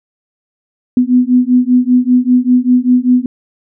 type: beating tone pair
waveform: sine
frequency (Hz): 246.9 / 252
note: B3 / B3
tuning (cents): 0 / +35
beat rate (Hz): 5.1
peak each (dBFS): -10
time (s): 0.97-3.26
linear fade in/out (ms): 2
effects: none